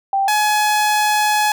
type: tone pair in turn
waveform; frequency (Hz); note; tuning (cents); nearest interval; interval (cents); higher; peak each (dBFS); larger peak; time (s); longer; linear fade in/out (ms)
sine / sawtooth; 784 / 844.7; G5 / G#5; 0 / +29; minor second; 129; second; -14 / -10; second; 0.13-0.28 / 0.28-1.52; second; 2
effects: none